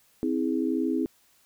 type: chord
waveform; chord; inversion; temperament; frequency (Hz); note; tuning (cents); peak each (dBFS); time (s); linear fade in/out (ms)
sine; C augmented; none; equal with one note detuned; 261.6 / 322.8 / 415.3; C4 / E4 / G#4; 0 / -36 / 0; -27 / -27 / -32; 0.23-1.06; 0
effects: white hiss -63 dBFS RMS until 1.45 s